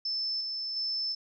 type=tone with tremolo; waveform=sine; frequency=5274 Hz; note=E8; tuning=in tune; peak=-29 dBFS; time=0.05-1.15 s; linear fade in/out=5 ms; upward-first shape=square; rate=1.4 Hz; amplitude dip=30%; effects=none